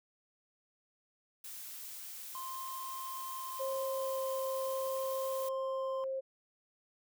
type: noise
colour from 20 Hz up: blue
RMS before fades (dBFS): -46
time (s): 1.44-5.49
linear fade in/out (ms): 5
type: tone with vibrato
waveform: triangle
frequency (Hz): 1046.5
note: C6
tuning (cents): 0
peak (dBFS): -39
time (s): 2.35-6.04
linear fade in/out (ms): 0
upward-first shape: sine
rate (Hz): 0.42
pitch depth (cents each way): 10
type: tone with pitch glide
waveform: sine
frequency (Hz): 536 to 532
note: C5 to C5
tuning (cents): +42 to +29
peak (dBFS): -34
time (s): 3.59-6.21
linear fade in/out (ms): 20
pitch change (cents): -13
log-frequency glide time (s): 4-4.21
effects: none